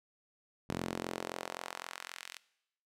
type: tone with high-pass filter sweep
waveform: sawtooth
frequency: 43.82 Hz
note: F1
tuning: 7 cents sharp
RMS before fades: -42 dBFS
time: 0.69-2.38 s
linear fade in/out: 0 ms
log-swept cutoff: 170 to 2500 Hz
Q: 1
effects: noise-tail reverb RT60 0.8 s tail -20 dB re dry + low-pass 12000 Hz 12 dB/octave